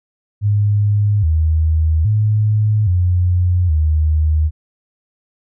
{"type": "tone with pitch steps", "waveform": "sine", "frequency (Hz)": [103.4, 79.3, 106.7, 89.4, 77.5], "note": ["G#2", "D#2", "G#2", "F2", "D#2"], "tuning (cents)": [-7, 33, 47, 41, -6], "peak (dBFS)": -11, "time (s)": [0.41, 4.51], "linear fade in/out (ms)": 50, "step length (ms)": 820, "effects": []}